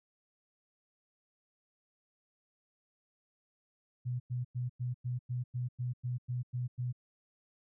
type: tone bursts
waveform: sine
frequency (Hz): 123.8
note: B2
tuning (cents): +5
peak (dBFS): -32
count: 12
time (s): 4.05-6.928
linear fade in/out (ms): 20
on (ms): 150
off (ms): 98
effects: none